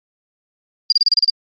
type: tone bursts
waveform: sine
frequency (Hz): 4800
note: D8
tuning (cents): +37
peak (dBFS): -9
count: 8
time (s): 0.9-1.3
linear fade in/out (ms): 2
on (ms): 22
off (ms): 32
effects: MP3 32 kbps